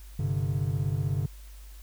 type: chord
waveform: triangle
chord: G suspended fourth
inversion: none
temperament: equal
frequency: 98 / 130.81 / 146.83 Hz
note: G2 / C3 / D3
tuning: 0 / 0 / 0 cents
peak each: -28 dBFS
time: 0.19-1.26 s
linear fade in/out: 5 ms
effects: added 50 Hz sine -43 dBFS peak until 1.82 s + white hiss -56 dBFS RMS until 1.82 s